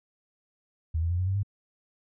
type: tone with pitch steps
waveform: sine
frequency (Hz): 80.2 / 83.9 / 87.76 / 91.81 / 96.04 / 100.46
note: E2 / E2 / F2 / F#2 / G2 / G2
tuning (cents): -47 / +31 / +9 / -13 / -35 / +43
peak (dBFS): -24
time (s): 0.94-1.432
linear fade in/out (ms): 10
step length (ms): 82
effects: none

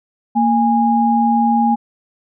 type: tone pair together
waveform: sine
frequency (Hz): 231.4 / 823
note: A#3 / G#5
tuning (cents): -13 / -16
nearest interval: octave + minor seventh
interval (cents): 2197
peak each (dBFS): -14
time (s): 0.35-1.76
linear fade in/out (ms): 20
effects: none

